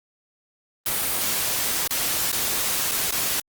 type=noise with dropouts; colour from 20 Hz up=white; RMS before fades=-24 dBFS; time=0.86-3.4 s; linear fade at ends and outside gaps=2 ms; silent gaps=1.875-1.907 / 2.317-2.327 / 2.913-2.917 / 3.11-3.123 s; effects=Opus 32 kbps